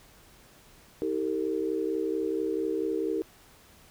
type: tone cluster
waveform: sine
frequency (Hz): 318.9 / 390.5 / 454.9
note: D#4 / G4 / A#4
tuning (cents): +43 / -7 / -42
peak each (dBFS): -31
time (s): 1.02-3.22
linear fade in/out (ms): 0
effects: pink hiss -56 dBFS RMS until 3.9 s